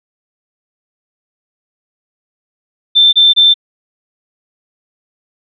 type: tone bursts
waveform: sine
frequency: 3558 Hz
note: A7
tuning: 19 cents sharp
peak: -4 dBFS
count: 3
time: 2.95-3.542 s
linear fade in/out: 20 ms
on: 180 ms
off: 26 ms
effects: none